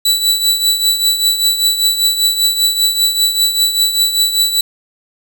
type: tone with tremolo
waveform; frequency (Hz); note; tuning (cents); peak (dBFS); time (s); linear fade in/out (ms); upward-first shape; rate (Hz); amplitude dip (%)
sawtooth; 3951; B7; 0; -5; 0.05-4.61; 5; triangle; 5.1; 70
effects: none